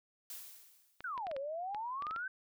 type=noise with exponential decay; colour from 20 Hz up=blue; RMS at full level=-44 dBFS; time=0.3-1.18 s; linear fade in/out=2 ms; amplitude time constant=190 ms
type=clicks; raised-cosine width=0.3 ms; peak=-30 dBFS; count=10; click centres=1.006 / 1.178 / 1.269 / 1.314 / 1.365 / 1.747 / 2.023 / 2.068 / 2.11 / 2.162 s
type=exponential two-way sweep; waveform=sine; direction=down then up; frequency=1568 to 527 to 1568 Hz; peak=-37 dBFS; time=1.04-2.28 s; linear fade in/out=5 ms; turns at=1.37 s
effects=none